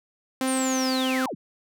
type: tone with pitch glide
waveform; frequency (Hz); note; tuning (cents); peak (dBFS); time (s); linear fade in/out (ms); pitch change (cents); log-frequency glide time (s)
sawtooth; 261.6 to 259.9; C4 to C4; 0 to -11; -19; 0.41-1.26; 2; -11; 0.6-0.91
type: linear sweep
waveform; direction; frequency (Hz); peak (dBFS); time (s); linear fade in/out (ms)
sine; down; 9190 to 106.5; -29; 0.47-1.35; 10
effects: none